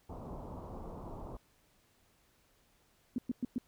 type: low-pass noise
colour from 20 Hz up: pink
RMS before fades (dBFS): -45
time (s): 0.09-1.37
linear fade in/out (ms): 5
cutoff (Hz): 1100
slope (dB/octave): 48
type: tone bursts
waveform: sine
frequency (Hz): 246.9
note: B3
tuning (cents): 0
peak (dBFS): -30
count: 4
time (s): 3.16-3.582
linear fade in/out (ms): 2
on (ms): 23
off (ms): 110
effects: pink hiss -70 dBFS RMS until 3.67 s